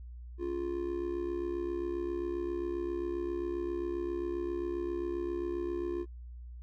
triangle tone with amplitude modulation, 349.2 Hz, F4, in tune, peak -27 dBFS, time 0.38-6.06 s, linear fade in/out 50 ms, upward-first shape sine, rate 67.5 Hz, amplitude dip 75%, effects added 60 Hz sine -43 dBFS peak until 6.62 s

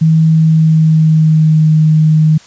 sine tone with pitch glide, 160 to 155.98 Hz, D#3 to D#3, +49 to +5 cents, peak -5 dBFS, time 0.01-2.38 s, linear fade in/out 10 ms, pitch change -44 cents, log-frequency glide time 0.29-1.7 s, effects white hiss -40 dBFS RMS until 2.46 s + resampled to 16000 Hz

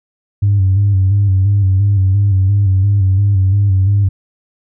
sine tone with vibrato, 98 Hz, G2, in tune, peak -7 dBFS, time 0.42-4.09 s, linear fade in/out 10 ms, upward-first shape square, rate 2.9 Hz, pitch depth 54 cents each way, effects tanh soft clip ceiling -5 dBFS

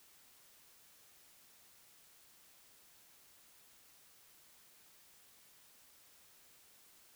silence, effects white hiss -64 dBFS RMS until 7.15 s

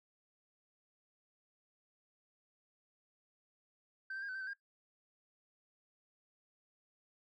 sine tone with pitch steps, 1551 / 1568 / 1621 / 1517 / 1563 / 1524 / 1614 Hz, G6 / G6 / G#6 / F#6 / G6 / G6 / G#6, -19 / 0 / -42 / +43 / -6 / -49 / -50 cents, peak -38 dBFS, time 4.1-4.534 s, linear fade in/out 5 ms, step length 62 ms, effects noise-tail reverb RT60 0.1 s tail -17 dB re dry + tanh soft clip ceiling -38 dBFS

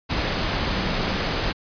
sine tone in noise, 187.7 Hz, F#3, 25 cents sharp, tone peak -31 dBFS, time 0.7-1.19 s, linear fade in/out 20 ms, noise pink, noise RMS -24 dBFS, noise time 0.09-1.53 s, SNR -10 dB, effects resampled to 11025 Hz

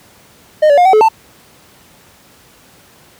triangle tone with pitch steps, 613 / 573 / 712 / 759 / 430.9 / 889 Hz, D#5 / D5 / F5 / F#5 / A4 / A5, -26 / -43 / +33 / +44 / -36 / +18 cents, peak -3 dBFS, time 0.62-1.088 s, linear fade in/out 10 ms, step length 78 ms, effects pink hiss -45 dBFS RMS until 3.19 s + high-pass 80 Hz 12 dB/octave

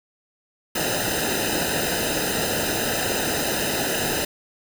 pink noise with comb filter, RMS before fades -24 dBFS, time 0.75-4.25 s, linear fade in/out 5 ms, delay 0.89 ms, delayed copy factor -0.9, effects none

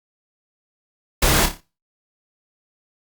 pink noise with echo, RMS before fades -17 dBFS, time 1.22-1.46 s, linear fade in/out 5 ms, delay 29 ms, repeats 5, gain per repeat -7 dB, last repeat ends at 1.605 s, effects noise-tail reverb RT60 0.3 s tail -19 dB re dry + Opus 48 kbps

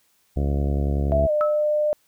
harmonic tone, 70.6 Hz, C#2, 32 cents sharp, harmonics 1 / 2 / 3 / 4 / 5 / 6 / 7 / 8 / 9 / 10, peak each -21 / -27 / -31 / -33 / -35 / -37 / -38 / -39 / -40 / -41 dBFS, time 0.36-1.27 s, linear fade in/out 10 ms
sine tone with pitch glide, 659.3 to 601.1 Hz, E5 to D5, 0 to +40 cents, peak -18 dBFS, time 1.12-1.93 s, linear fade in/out 0 ms, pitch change -160 cents, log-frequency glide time 1.26-1.31 s
sine tone with exponential decay, 1300 Hz, E6, 24 cents flat, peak -19 dBFS, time 1.41-1.64 s, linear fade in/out 0 ms, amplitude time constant 49 ms
effects white hiss -64 dBFS RMS until 2.07 s

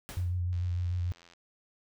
pink noise with exponential decay, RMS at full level -40 dBFS, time 0.09-0.42 s, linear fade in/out 0 ms, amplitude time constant 70 ms
sine tone with vibrato, 89 Hz, F2, 33 cents sharp, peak -28 dBFS, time 0.17-1.12 s, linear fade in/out 0 ms, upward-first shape square, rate 6.7 Hz, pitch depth 21 cents each way
click train, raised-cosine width 0.2 ms, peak -38 dBFS, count 70, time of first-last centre 0.53-1.335 s, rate 85.7 Hz
effects none

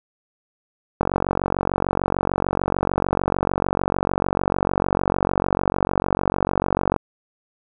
click train, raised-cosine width 1 ms, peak -5 dBFS, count 279, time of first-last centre 1.01-6.963 s, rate 46.7 Hz, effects none

